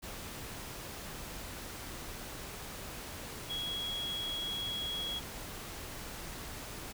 sine tone in noise, 3322 Hz, G#7, in tune, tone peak -35 dBFS, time 3.49-5.2 s, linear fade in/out 20 ms, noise pink, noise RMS -44 dBFS, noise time 0.02-6.93 s, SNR +6 dB, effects none

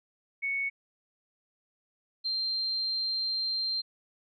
sine tone pair in turn, 2217 / 4162 Hz, C#7 / C8, 0 / -10 cents, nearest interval major seventh, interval 1090 cents, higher second, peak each -28 dBFS, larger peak neither, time 0.42-0.7 / 2.24-3.82 s, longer second, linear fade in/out 20 ms, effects none

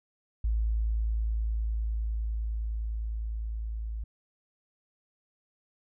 sine tone with level ramp, 54.9 Hz, A1, 3 cents flat, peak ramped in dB -24 to -32 dBFS, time 0.44-4.04 s, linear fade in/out 5 ms, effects none

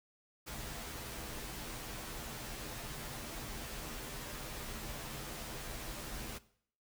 pink noise with comb filter, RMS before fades -44 dBFS, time 0.46-6.39 s, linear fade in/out 20 ms, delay 11 ms, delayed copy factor -0.7, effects noise-tail reverb RT60 0.6 s tail -18 dB re dry

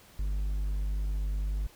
triangle tone, 50.1 Hz, G1, 38 cents sharp, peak -26 dBFS, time 0.19-1.67 s, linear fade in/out 5 ms, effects pink hiss -56 dBFS RMS until 1.75 s

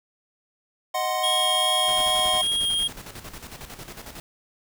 square chord, C diminished, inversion first, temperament equal, 622.3 / 740 / 1046.5 Hz, Eb5 / Gb5 / C6, 0 / 0 / 0 cents, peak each -30 / -27 / -29 dBFS, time 0.94-2.42 s, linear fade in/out 10 ms
square tone with vibrato, 3251 Hz, G#7, 38 cents flat, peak -22 dBFS, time 1.23-2.88 s, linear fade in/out 10 ms, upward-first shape sine, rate 2.5 Hz, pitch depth 10 cents each way
pink noise with tremolo, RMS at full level -38 dBFS, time 1.88-4.2 s, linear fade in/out 0 ms, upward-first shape square, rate 11 Hz, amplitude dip 60%
effects none

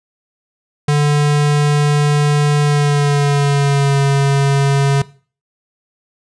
square tone with pitch glide, 146.83 to 139.15 Hz, D3 to C#3, 0 to +7 cents, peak -11 dBFS, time 0.88-5.02 s, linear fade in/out 5 ms, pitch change -93 cents, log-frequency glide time 2.63-3.98 s, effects noise-tail reverb RT60 0.4 s tail -19 dB re dry + resampled to 22050 Hz

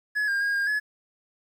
triangle tone with pitch steps, 1695 / 1607 / 1630 / 1615 / 1701 Hz, G#6 / G6 / G#6 / G#6 / G#6, +35 / +43 / -33 / -49 / +41 cents, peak -21 dBFS, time 0.15-0.8 s, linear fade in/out 20 ms, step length 130 ms, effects 10-bit

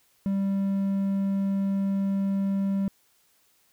triangle tone, 196 Hz, G3, in tune, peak -21 dBFS, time 0.26-2.88 s, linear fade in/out 0 ms, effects white hiss -65 dBFS RMS until 3.72 s

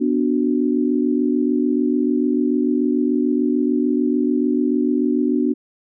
sine chord, B minor, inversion none, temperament equal, 246.9 / 293.7 / 370 Hz, B3 / D4 / F#4, 0 / 0 / 0 cents, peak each -19 / -19 / -23 dBFS, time 0-5.54 s, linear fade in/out 20 ms, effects none

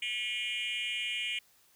sine tone with frequency modulation, 2637 Hz, E7, in tune, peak -29 dBFS, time 0.02-1.39 s, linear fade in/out 5 ms, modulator 227 Hz, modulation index 2.2, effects tanh soft clip ceiling -31 dBFS + white hiss -65 dBFS RMS until 1.75 s

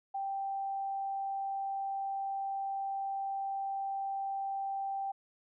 sine tone, 784 Hz, G5, in tune, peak -33 dBFS, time 0.14-5.12 s, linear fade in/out 10 ms, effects none

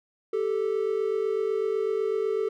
triangle tone pair together, 392 / 440 Hz, G4 / A4, 0 / 0 cents, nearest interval major second, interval 200 cents, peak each -26 / -24 dBFS, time 0.33-2.49 s, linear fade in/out 5 ms, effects none

